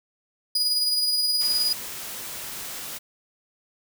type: tone with tremolo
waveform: 40% pulse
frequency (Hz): 4920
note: D#8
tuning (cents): -20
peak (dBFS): -18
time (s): 0.55-1.73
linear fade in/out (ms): 5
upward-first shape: sine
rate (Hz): 19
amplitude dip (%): 35
type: noise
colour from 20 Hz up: white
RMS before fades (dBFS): -35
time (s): 1.4-2.99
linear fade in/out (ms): 20
effects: none